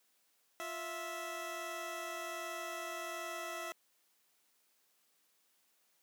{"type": "tone pair together", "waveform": "15% pulse", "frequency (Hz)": [349.2, 657.1], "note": ["F4", "E5"], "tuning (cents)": [0, -6], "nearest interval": "major seventh", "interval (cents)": 1094, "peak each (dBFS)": [-40, -35], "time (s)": [0.6, 3.72], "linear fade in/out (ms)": 0, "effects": ["white hiss -74 dBFS RMS until 6.02 s", "high-pass 200 Hz 12 dB/octave"]}